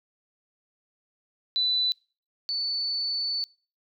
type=tone pair in turn; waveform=sine; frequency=3987 / 4485 Hz; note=B7 / C#8; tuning=+16 / +19 cents; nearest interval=major second; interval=203 cents; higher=second; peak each=-22 / -26 dBFS; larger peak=first; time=1.56-1.92 / 2.49-3.44 s; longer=second; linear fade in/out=0 ms; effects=noise-tail reverb RT60 0.4 s tail -26 dB re dry